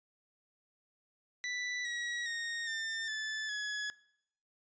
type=tone with pitch steps; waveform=sawtooth; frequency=1975.5 / 1914.8 / 1856 / 1799 / 1743.8 / 1690.2 Hz; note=B6 / A#6 / A#6 / A6 / A6 / G#6; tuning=0 / +46 / -8 / +38 / -16 / +30 cents; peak=-32 dBFS; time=1.44-3.9 s; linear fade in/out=0 ms; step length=410 ms; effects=noise-tail reverb RT60 0.7 s tail -19 dB re dry + resampled to 16000 Hz